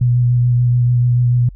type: tone with vibrato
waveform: sine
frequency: 122.1 Hz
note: B2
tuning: 19 cents flat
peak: -10 dBFS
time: 0.01-1.49 s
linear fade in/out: 5 ms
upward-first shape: sine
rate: 6.9 Hz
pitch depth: 17 cents each way
effects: added 46 Hz sine -33 dBFS peak until 1.55 s